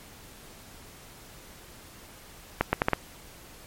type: accelerating click train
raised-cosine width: 0.5 ms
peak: -6 dBFS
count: 5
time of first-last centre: 2.61-2.933 s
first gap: 120 ms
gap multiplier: 0.74
effects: pink hiss -49 dBFS RMS until 3.66 s + MP3 64 kbps